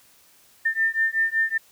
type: beating tone pair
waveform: sine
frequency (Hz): 1796 / 1801.3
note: A6 / A6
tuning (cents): +35 / +40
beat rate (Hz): 5.3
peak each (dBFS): -23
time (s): 0.65-1.58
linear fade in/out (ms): 10
effects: white hiss -56 dBFS RMS until 1.71 s